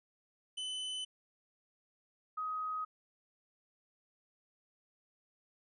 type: tone pair in turn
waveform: 45% pulse / sine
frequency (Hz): 3020 / 1258.8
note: F#7 / D#6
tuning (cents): +35 / +20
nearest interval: octave + minor third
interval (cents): 1515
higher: first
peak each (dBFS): -37 / -35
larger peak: second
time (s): 0.57-1.05 / 2.37-2.85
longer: neither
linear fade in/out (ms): 10
effects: resampled to 24000 Hz